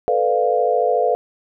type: chord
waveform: sine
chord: B half-diminished seventh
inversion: third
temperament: equal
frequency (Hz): 440 / 493.9 / 587.3 / 698.5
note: A4 / B4 / D5 / F5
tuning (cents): 0 / 0 / 0 / 0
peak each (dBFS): -21 / -19 / -23 / -19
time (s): 0.08-1.15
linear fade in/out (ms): 0
effects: none